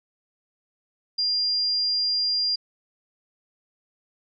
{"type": "tone", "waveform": "sine", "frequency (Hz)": 4800, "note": "D8", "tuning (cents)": 37, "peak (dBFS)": -21, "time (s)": [1.18, 2.56], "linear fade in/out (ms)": 10, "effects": []}